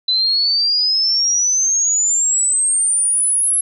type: exponential sweep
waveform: sine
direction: up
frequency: 4000 to 11070 Hz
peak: -13 dBFS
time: 0.08-3.61 s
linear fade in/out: 5 ms
effects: none